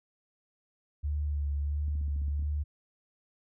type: tone with vibrato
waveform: sine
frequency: 72.8 Hz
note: D2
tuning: 15 cents flat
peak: -28 dBFS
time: 1.03-2.64 s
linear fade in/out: 20 ms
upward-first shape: sine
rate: 1.5 Hz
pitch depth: 30 cents each way
type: clicks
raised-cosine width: 5 ms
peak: -35 dBFS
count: 9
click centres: 1.882 / 1.954 / 2.013 / 2.081 / 2.162 / 2.218 / 2.282 / 2.395 / 2.425 s
effects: none